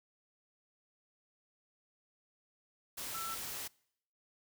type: tone in noise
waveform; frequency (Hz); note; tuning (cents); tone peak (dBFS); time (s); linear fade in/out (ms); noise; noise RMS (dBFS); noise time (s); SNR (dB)
sine; 1333; E6; +19; -40; 3.14-3.35; 10; white; -42; 2.97-3.68; -1
effects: noise-tail reverb RT60 0.7 s tail -25 dB re dry